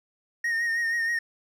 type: tone with vibrato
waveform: triangle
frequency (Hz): 1851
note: A#6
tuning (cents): -13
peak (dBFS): -22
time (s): 0.44-1.19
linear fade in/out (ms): 5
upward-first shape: sine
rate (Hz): 6.3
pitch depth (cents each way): 35
effects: none